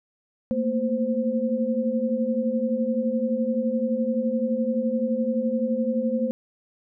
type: tone cluster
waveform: sine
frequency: 224.2 / 235.9 / 520 Hz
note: A3 / A#3 / C5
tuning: +33 / +21 / -11 cents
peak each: -26 dBFS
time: 0.51-6.31 s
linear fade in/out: 0 ms
effects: none